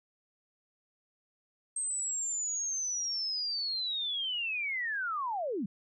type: linear sweep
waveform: sine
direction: down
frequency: 8372 to 169.8 Hz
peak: -31 dBFS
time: 1.76-5.66 s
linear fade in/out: 5 ms
effects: none